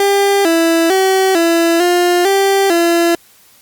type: tone with pitch steps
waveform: 30% pulse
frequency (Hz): 399.1 / 330.8 / 380.9 / 334.9 / 353.3 / 392.3 / 339.6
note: G4 / E4 / G4 / E4 / F4 / G4 / F4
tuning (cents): +31 / +6 / -50 / +27 / +20 / +1 / -48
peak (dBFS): -7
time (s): 0-3.15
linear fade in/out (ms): 2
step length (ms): 450
effects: white hiss -47 dBFS RMS until 3.61 s + Opus 48 kbps